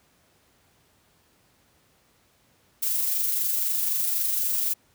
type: noise with amplitude modulation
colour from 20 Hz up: violet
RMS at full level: -24 dBFS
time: 2.82-4.74 s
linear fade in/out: 10 ms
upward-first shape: sine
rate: 23.9 Hz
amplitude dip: 30%
effects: pink hiss -63 dBFS RMS until 4.94 s + high-pass 60 Hz 12 dB/octave